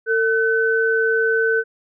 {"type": "tone pair together", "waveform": "sine", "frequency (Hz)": [450.4, 1515], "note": ["A4", "F#6"], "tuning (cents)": [40, 40], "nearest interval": "octave + major sixth", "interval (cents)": 2100, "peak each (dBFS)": -18, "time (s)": [0.06, 1.64], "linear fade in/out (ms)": 50, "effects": []}